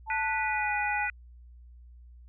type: tone with pitch glide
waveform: sine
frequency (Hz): 880 to 833.5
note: A5 to G#5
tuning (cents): 0 to +6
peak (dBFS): -30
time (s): 0.06-1.09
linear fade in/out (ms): 50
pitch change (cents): -94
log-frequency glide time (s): 0.37-0.74
type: harmonic tone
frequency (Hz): 492.1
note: B4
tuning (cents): -6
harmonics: 3 / 4 / 5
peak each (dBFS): -33 / -33 / -33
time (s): 0.1-1.1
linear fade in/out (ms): 2
effects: added 60 Hz sine -48 dBFS peak until 2.28 s